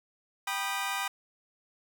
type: chord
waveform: 20% pulse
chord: G augmented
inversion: none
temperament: just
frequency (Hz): 784 / 980 / 1225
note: G5 / B5 / D#6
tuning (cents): 0 / -14 / -27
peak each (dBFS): -30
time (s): 0.47-1.08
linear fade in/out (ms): 5
effects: none